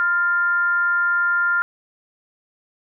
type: tone with frequency modulation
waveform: sine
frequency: 1400 Hz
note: F6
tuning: 4 cents sharp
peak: -16 dBFS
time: 0-1.62 s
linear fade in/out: 0 ms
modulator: 377 Hz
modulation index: 0.35
effects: none